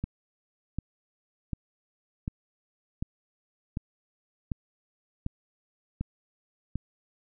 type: click train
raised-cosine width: 5 ms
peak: -18 dBFS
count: 10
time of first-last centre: 0.04-6.756 s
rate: 1.34 Hz
effects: none